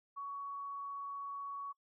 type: tone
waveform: sine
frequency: 1121 Hz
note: C#6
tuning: 19 cents sharp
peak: -40 dBFS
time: 0.16-1.73 s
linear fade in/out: 20 ms
effects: noise-tail reverb RT60 0.1 s tail -24 dB re dry